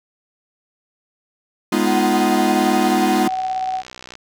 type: chord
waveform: 45% pulse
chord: F half-diminished seventh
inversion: first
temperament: equal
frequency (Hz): 207.7 / 246.9 / 311.1 / 349.2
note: Ab3 / Cb4 / Eb4 / F4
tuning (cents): 0 / 0 / 0 / 0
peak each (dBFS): -21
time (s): 1.72-3.28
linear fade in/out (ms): 5
type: tone with tremolo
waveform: sine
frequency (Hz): 752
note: F#5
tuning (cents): +28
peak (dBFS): -18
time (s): 1.85-3.83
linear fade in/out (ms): 50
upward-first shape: sine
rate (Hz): 17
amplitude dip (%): 30
type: click train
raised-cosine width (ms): 0.2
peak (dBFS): -18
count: 97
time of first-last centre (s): 2.62-4.154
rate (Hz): 62.6
effects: none